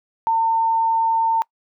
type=tone; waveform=sine; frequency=905 Hz; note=A5; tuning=48 cents sharp; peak=-15 dBFS; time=0.27-1.42 s; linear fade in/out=0 ms; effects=noise-tail reverb RT60 0.1 s tail -25 dB re dry